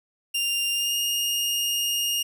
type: tone with pitch glide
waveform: sawtooth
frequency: 2794 to 2840 Hz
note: F7 to F7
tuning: 0 to +28 cents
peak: -20 dBFS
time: 0.34-2.23 s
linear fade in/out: 10 ms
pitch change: +28 cents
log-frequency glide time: 0.73-0.95 s
effects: none